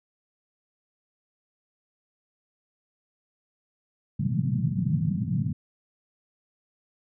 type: band-pass noise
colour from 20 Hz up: pink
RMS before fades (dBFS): -26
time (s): 4.19-5.53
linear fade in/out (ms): 10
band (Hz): 110 to 210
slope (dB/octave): 48
effects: none